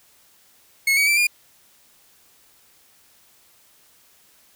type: tone with pitch steps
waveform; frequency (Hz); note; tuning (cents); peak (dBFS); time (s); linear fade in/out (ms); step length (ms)
40% pulse; 2183 / 2259 / 2337 / 2418; C#7 / C#7 / D7 / D7; -27 / +32 / -9 / +50; -15; 0.87-1.27; 5; 100
effects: white hiss -56 dBFS RMS until 4.55 s

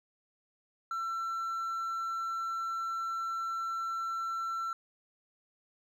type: tone with hard clipping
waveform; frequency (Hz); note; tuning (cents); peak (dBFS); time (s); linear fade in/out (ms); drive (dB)
triangle; 1345; E6; +34; -33; 0.91-4.73; 2; 5
effects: none

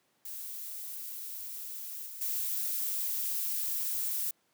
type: noise with level steps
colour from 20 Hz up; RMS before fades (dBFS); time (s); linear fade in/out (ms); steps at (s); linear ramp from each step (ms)
violet; -41 / -44 / -33; 0.25-4.31; 5; 2.06 / 2.21; 5
effects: pink hiss -72 dBFS RMS until 4.53 s + high-pass 200 Hz 12 dB/octave

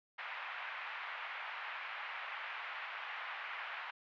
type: band-pass noise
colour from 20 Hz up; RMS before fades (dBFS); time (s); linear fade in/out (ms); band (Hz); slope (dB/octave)
white; -44; 0.18-3.91; 10; 810 to 2500; 24
effects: low-pass 4000 Hz 12 dB/octave

